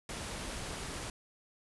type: low-pass noise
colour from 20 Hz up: pink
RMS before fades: -41 dBFS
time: 0.09-1.1 s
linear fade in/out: 2 ms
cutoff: 11000 Hz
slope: 96 dB/octave
effects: none